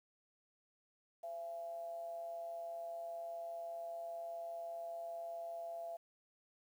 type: tone with amplitude modulation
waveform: sine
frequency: 676 Hz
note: E5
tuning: 43 cents sharp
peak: -40 dBFS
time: 1.23-5.97 s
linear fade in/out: 10 ms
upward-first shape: sine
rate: 159 Hz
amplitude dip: 45%
effects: 11-bit